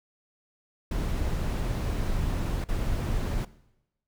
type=noise with dropouts; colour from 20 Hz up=brown; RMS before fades=-28 dBFS; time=0.91-3.45 s; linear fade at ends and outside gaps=5 ms; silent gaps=2.642-2.686 s; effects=noise-tail reverb RT60 0.9 s tail -19 dB re dry